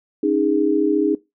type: chord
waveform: sine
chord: C# suspended second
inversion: none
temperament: equal with one note detuned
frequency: 277.2 / 311.1 / 410.1 Hz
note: C#4 / D#4 / G#4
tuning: 0 / 0 / -22 cents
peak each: -22 / -18 / -20 dBFS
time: 0.23-1.15 s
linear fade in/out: 5 ms
effects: noise-tail reverb RT60 0.2 s tail -19 dB re dry